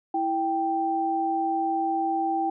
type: tone pair together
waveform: sine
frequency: 329.3 / 784 Hz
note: E4 / G5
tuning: -2 / 0 cents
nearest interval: octave + minor third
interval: 1502 cents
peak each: -28 / -24 dBFS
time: 0.14-2.5 s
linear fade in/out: 5 ms
effects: none